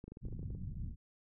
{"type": "clicks", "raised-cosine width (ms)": 3, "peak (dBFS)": -35, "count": 11, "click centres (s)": [0.041, 0.08, 0.12, 0.171, 0.253, 0.285, 0.327, 0.393, 0.43, 0.505, 0.55]}
{"type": "low-pass noise", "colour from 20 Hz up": "pink", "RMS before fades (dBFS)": -42, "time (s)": [0.21, 0.96], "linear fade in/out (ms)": 50, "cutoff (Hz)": 180, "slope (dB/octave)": 24}
{"effects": []}